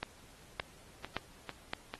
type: two click trains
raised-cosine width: 0.3 ms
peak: -24 / -18 dBFS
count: 4 / 4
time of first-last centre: 0.6-1.939 / 0.03-1.735 s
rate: 2.24 / 1.76 Hz
effects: pink hiss -59 dBFS RMS until 1.99 s + AAC 32 kbps